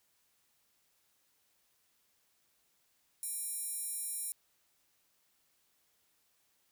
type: tone with high-pass filter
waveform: square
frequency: 790 Hz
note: G5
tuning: 13 cents sharp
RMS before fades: -39 dBFS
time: 3.23-4.32 s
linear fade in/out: 0 ms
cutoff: 9800 Hz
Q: 4.7
effects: white hiss -74 dBFS RMS until 6.71 s